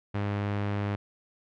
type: tone with low-pass filter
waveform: sawtooth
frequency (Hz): 101.9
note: G#2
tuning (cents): -32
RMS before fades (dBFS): -30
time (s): 0.14-0.96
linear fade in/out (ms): 10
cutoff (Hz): 2400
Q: 0.92
effects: none